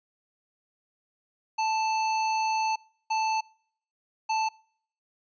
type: tone bursts at uneven times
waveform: square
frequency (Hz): 880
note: A5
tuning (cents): 0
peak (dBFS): -25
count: 3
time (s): 1.58-2.76 / 3.1-3.41 / 4.29-4.49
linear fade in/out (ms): 10
effects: noise-tail reverb RT60 0.6 s tail -26 dB re dry + resampled to 16000 Hz